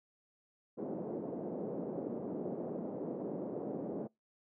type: band-pass noise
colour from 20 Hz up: white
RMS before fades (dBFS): -40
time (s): 0.77-4.08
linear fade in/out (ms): 20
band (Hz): 170 to 520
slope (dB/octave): 24
effects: noise-tail reverb RT60 0.2 s tail -26 dB re dry